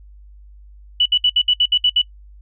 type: tone bursts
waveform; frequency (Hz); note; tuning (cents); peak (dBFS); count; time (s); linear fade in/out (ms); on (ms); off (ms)
sine; 2960; F#7; 0; -11; 9; 1-2.017; 5; 57; 63
effects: noise-tail reverb RT60 0.1 s tail -22 dB re dry + added 50 Hz sine -40 dBFS peak until 2.41 s